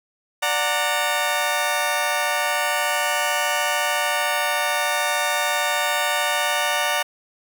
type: chord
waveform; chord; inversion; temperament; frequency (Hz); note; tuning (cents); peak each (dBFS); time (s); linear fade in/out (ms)
15% pulse; D augmented; none; just; 587.3 / 734.2 / 917.7; D5 / F#5 / A#5; 0 / -14 / -27; -18; 0.42-7.03; 10
effects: none